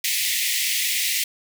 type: high-pass noise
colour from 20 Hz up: pink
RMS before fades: -23 dBFS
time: 0.04-1.24 s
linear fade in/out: 5 ms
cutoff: 1900 Hz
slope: 96 dB/octave
effects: none